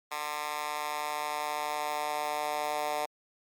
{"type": "tone with high-pass filter sweep", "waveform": "10% pulse", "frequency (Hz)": 149.5, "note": "D3", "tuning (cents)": 31, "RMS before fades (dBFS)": -33, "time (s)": [0.11, 3.06], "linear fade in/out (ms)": 10, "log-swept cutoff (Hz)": [1100, 690], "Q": 1.9, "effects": ["MP3 96 kbps"]}